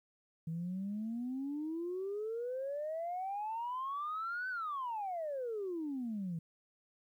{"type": "exponential two-way sweep", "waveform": "sine", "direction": "up then down", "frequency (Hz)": [159.3, 1536, 159.3], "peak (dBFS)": -35, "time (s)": [0.47, 6.39], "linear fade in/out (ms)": 5, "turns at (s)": 4.49, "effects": ["tanh soft clip ceiling -32 dBFS", "12-bit"]}